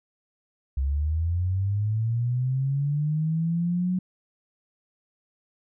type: linear sweep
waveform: sine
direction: up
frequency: 65.41 to 185 Hz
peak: -22 dBFS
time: 0.77-3.99 s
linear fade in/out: 5 ms
effects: none